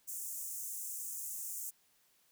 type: high-pass noise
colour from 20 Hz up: pink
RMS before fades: -42 dBFS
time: 0.07-1.71 s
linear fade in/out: 20 ms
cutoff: 6600 Hz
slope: 48 dB/octave
effects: white hiss -71 dBFS RMS until 2.31 s